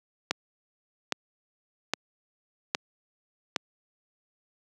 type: click train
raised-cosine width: 0.2 ms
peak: -7 dBFS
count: 5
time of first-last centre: 0.31-3.562 s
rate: 1.23 Hz
effects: high-pass 200 Hz 12 dB/octave